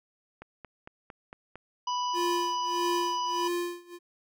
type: click train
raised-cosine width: 0.5 ms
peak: -28 dBFS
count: 6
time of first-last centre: 0.42-1.556 s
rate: 4.4 Hz
type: harmonic tone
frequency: 987.8 Hz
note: B5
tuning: in tune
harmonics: 1 / 3 / 5 / 6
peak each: -28 / -38 / -42 / -44 dBFS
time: 1.87-3.48 s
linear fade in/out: 5 ms
type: tone with tremolo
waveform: square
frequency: 349.2 Hz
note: F4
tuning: in tune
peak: -28 dBFS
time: 2.13-3.99 s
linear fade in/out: 50 ms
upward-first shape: sine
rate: 1.6 Hz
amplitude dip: 95%
effects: none